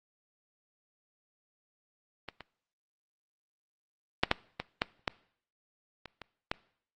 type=clicks; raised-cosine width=0.3 ms; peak=-23 / -27 / -6 / -6 / -16 / -10 / -12 / -26 / -27 / -14 dBFS; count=10; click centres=2.287 / 2.407 / 4.235 / 4.314 / 4.6 / 4.819 / 5.078 / 6.057 / 6.217 / 6.515 s; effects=noise-tail reverb RT60 0.6 s tail -21 dB re dry + Opus 24 kbps